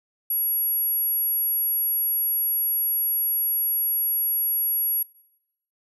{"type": "tone", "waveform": "sine", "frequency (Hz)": 11380, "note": "F9", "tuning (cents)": 31, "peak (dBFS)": -21, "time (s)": [0.3, 5.03], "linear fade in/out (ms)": 5, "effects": ["noise-tail reverb RT60 0.8 s tail -22 dB re dry"]}